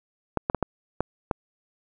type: clicks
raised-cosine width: 1 ms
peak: -9 dBFS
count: 6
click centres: 0.373 / 0.499 / 0.547 / 0.627 / 1.006 / 1.312 s
effects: none